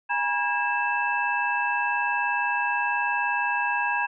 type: tone cluster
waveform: sine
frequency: 821 / 960 / 1634 / 2639 Hz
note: G#5 / B5 / G#6 / E7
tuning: -20 / -49 / -29 / +1 cents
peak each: -30 / -27 / -27 / -29 dBFS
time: 0.09-4.07 s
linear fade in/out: 20 ms
effects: none